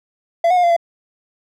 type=tone with pitch steps; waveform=triangle; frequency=677 / 729 / 712 / 689 / 679 Hz; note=E5 / F#5 / F5 / F5 / F5; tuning=+46 / -26 / +33 / -24 / -49 cents; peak=-9 dBFS; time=0.44-0.765 s; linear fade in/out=5 ms; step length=65 ms; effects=none